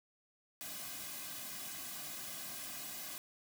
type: noise with comb filter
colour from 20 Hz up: white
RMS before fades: -45 dBFS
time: 0.61-3.18 s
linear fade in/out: 0 ms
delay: 2.2 ms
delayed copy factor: -0.9
effects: none